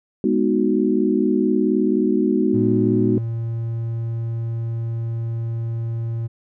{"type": "chord", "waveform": "sine", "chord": "G# minor seventh", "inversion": "none", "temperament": "equal", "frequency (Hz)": [207.7, 246.9, 311.1, 370], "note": ["G#3", "B3", "D#4", "F#4"], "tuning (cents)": [0, 0, 0, 0], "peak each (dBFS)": -21, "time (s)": [0.24, 3.18], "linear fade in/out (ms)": 2}
{"type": "tone with pitch glide", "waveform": "triangle", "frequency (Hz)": [114.3, 115.03], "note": ["A#2", "A#2"], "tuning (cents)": [-34, -23], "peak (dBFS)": -20, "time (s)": [2.53, 6.28], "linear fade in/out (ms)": 20, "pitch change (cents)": 11, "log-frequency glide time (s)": [2.94, 3.34]}
{"effects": []}